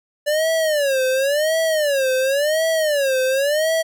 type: tone with vibrato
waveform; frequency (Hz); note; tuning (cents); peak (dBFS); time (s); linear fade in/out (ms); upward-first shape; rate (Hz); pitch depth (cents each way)
square; 580; D5; -22; -17; 0.26-3.83; 20; sine; 0.93; 200
effects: none